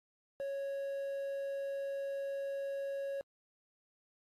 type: tone with quantisation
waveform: triangle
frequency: 553 Hz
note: C#5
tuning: 4 cents flat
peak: -34 dBFS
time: 0.4-3.21 s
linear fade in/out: 0 ms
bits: 9
effects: low-pass 6000 Hz 12 dB/octave + AAC 64 kbps